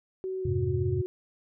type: tone with pitch glide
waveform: sine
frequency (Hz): 376.5 to 366.2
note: F#4 to F#4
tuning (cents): +30 to -18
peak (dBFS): -30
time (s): 0.24-1.06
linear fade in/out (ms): 0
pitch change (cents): -48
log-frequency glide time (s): 0.4-0.47
type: chord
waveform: sine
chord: F minor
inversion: none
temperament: equal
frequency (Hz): 87.31 / 103.83 / 130.81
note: F2 / Ab2 / C3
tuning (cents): 0 / 0 / 0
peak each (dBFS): -31 / -30 / -30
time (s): 0.45-1.02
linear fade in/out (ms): 5
effects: none